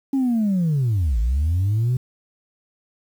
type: linear two-way sweep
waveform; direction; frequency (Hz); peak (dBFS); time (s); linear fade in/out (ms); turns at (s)
sine; down then up; 277.2 to 51.91 to 129.6; -15; 0.13-1.97; 5; 1.19
effects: tanh soft clip ceiling -15 dBFS + 8-bit